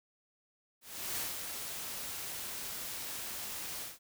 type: noise with ADSR envelope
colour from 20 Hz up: white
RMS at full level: -36 dBFS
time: 0.81-3.99 s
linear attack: 360 ms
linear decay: 190 ms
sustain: -5 dB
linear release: 170 ms
effects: none